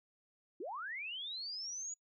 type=linear sweep; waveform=sine; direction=up; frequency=294.9 to 6900 Hz; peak=-40 dBFS; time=0.6-1.94 s; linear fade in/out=5 ms; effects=noise-tail reverb RT60 0.1 s tail -25 dB re dry